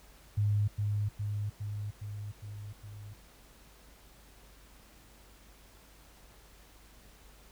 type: tone with echo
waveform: sine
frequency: 103.7 Hz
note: G#2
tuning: 2 cents flat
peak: -25 dBFS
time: 0.37-0.68 s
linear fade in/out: 10 ms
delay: 410 ms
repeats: 6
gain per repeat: -3 dB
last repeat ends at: 3.14 s
effects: added 50 Hz sine -58 dBFS peak until 7.51 s + pink hiss -59 dBFS RMS until 7.51 s